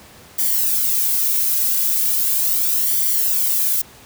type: noise with flanger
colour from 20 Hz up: violet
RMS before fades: -18 dBFS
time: 0.38-3.82 s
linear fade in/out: 10 ms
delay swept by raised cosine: 0.75 to 2.25 ms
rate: 0.38 Hz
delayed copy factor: -0.65
effects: pink hiss -44 dBFS RMS until 4.05 s + high-pass 60 Hz 12 dB/octave